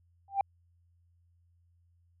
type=tone with exponential growth; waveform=sine; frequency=790 Hz; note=G5; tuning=13 cents sharp; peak=-19 dBFS; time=0.28-0.41 s; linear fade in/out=2 ms; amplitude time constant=28 ms; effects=tanh soft clip ceiling -20 dBFS + added 86 Hz sine -64 dBFS peak until 2.2 s